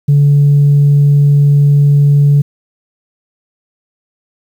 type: tone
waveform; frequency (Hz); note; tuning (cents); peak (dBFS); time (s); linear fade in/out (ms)
sine; 143.6; D3; -39; -3; 0.08-2.42; 10
effects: tanh soft clip ceiling -2 dBFS + 7-bit